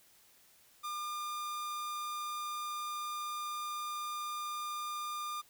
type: tone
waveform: 45% pulse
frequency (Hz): 1204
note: D6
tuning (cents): +43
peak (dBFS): -37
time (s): 0.83-5.42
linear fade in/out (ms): 20
effects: white hiss -64 dBFS RMS until 5.49 s